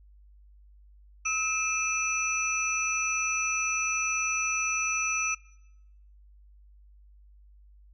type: tone cluster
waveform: sine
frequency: 1291 / 2408 / 2622 / 5930 Hz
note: E6 / D7 / E7 / F#8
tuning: -37 / +43 / -10 / +3 cents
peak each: -33 / -34 / -30 / -30 dBFS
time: 1.25-5.35 s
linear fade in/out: 10 ms
effects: noise-tail reverb RT60 0.9 s tail -23 dB re dry + added 50 Hz sine -52 dBFS peak until 7.93 s